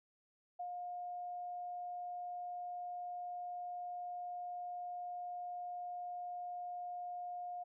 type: tone with ADSR envelope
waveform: sine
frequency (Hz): 712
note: F5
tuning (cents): +33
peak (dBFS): -39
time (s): 0.59-7.64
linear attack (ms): 11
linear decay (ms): 75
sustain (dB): -2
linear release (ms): 15
effects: none